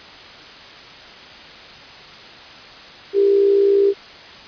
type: tone with amplitude modulation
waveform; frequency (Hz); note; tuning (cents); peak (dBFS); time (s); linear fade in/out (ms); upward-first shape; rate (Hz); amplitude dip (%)
sine; 398.5; G4; +28; -9; 3.13-3.94; 50; sine; 59.7; 50
effects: white hiss -39 dBFS RMS until 4.47 s + resampled to 11025 Hz